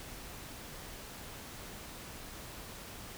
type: silence
effects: pink hiss -47 dBFS RMS until 3.17 s